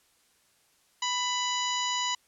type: harmonic tone with a mistuned harmonic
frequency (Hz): 988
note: B5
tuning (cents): 0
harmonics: 1 / 2 / 3 / 4 / 5 / 6 / 7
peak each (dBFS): -31 / -36 / -33 / -36 / -40 / -41 / -35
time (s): 1.02-2.15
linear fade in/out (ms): 5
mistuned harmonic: 2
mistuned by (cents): +19
effects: white hiss -66 dBFS RMS until 2.27 s + low-pass 11000 Hz 12 dB/octave